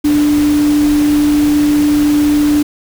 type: tone in noise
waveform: sine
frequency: 295.3 Hz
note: D4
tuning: 10 cents sharp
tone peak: -8 dBFS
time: 0.04-2.63 s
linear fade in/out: 10 ms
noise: pink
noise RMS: -24 dBFS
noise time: 0.04-2.63 s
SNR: +13 dB
effects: none